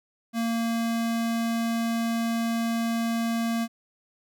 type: tone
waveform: square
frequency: 230 Hz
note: A#3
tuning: 23 cents flat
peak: -25 dBFS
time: 0.33-3.68 s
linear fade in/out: 50 ms
effects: none